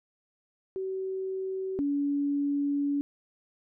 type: tone pair in turn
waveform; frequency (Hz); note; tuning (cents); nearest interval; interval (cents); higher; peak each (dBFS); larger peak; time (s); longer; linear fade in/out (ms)
sine; 380.1 / 284.8; F#4 / C#4; +47 / +47; perfect fourth; 500; first; -30 / -25; second; 0.76-1.79 / 1.79-3.01; second; 0
effects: none